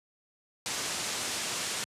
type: low-pass noise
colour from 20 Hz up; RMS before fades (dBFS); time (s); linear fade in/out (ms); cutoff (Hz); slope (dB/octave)
white; -34; 0.66-1.84; 0; 8500; 24
effects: high-pass 100 Hz 12 dB/octave + resampled to 32000 Hz